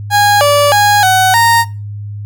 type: tone with pitch steps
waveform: 30% pulse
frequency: 822 / 579 / 825 / 750 / 928 Hz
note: G#5 / D5 / G#5 / F#5 / A#5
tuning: -18 / -25 / -12 / +23 / -8 cents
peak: -4 dBFS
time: 0.1-1.65 s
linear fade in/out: 50 ms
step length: 310 ms
effects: noise-tail reverb RT60 0.3 s tail -20 dB re dry + added 103 Hz sine -21 dBFS peak until 2.25 s